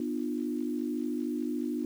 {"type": "chord", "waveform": "sine", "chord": "B diminished", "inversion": "none", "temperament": "equal with one note detuned", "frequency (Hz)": [246.9, 300.5, 349.2], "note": ["B3", "D4", "F4"], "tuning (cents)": [0, 40, 0], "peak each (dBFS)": [-33, -33, -37], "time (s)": [0, 1.85], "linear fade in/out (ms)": 2, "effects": ["9-bit"]}